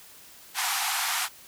pink band-pass noise, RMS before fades -28 dBFS, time 0.54-1.29 s, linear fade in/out 50 ms, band 730 to 14000 Hz, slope 96 dB/octave, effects white hiss -50 dBFS RMS until 1.47 s

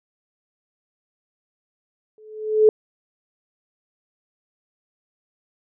sine tone with exponential growth, 431.3 Hz, A4, 35 cents flat, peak -7 dBFS, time 2.18-2.69 s, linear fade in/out 1 ms, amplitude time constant 110 ms, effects none

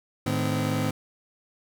30% pulse tone cluster, 107.6 / 153.7 / 256.2 Hz, A2 / D#3 / C4, -38 / -21 / -36 cents, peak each -26 dBFS, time 0.26-0.91 s, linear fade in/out 5 ms, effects none

